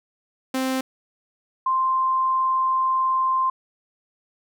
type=tone pair in turn; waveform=sawtooth / sine; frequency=261.6 / 1046.4 Hz; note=C4 / C6; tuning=0 / 0 cents; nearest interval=2 octaves; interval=2400 cents; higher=second; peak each=-18 dBFS; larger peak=neither; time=0.54-0.81 / 1.66-3.5 s; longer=second; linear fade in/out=5 ms; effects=none